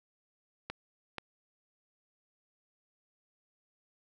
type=clicks; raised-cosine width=0.3 ms; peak=-21 dBFS; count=2; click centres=0.7 / 1.183 s; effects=none